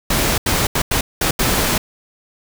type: noise bursts at uneven times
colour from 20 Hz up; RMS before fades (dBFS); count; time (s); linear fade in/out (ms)
pink; -17; 6; 0.1-0.38 / 0.46-0.67 / 0.75-0.82 / 0.91-1.01 / 1.21-1.31 / 1.39-1.78; 5
effects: none